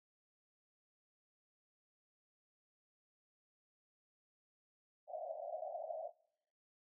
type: band-pass noise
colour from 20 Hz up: pink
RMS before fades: -45 dBFS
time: 5.07-6.12 s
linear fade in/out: 50 ms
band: 590 to 720 Hz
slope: 96 dB/octave
effects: noise-tail reverb RT60 0.8 s tail -24 dB re dry